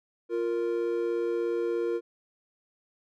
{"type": "tone pair together", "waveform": "triangle", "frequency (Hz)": [349.2, 466.1], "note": ["F4", "A#4"], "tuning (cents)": [0, 0], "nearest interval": "perfect fourth", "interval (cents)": 500, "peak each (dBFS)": -27, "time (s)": [0.29, 2.01], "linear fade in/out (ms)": 50, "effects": []}